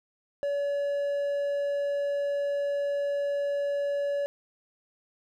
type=tone; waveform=triangle; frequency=569 Hz; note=C#5; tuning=45 cents sharp; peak=-24 dBFS; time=0.43-4.26 s; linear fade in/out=0 ms; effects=none